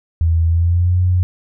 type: tone with pitch glide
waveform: sine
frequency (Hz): 82.41 to 90.39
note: E2 to F#2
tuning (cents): 0 to -40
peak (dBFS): -11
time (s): 0.21-1.23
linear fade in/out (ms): 0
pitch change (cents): +160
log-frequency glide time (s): 0.46-0.97
effects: none